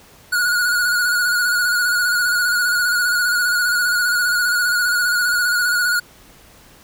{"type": "tone with vibrato", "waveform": "square", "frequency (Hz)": 1450, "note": "F#6", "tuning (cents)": -35, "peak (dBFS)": -16, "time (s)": [0.32, 6], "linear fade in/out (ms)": 10, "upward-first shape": "square", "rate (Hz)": 15, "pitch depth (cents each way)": 30, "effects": ["pink hiss -47 dBFS RMS until 6.83 s"]}